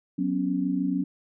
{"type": "chord", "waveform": "sine", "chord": "F# suspended fourth", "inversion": "none", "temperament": "equal with one note detuned", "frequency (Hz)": [185, 250.4, 277.2], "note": ["F#3", "B3", "C#4"], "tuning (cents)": [0, 24, 0], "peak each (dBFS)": [-28, -30, -26], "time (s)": [0.18, 1.04], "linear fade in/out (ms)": 10, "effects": []}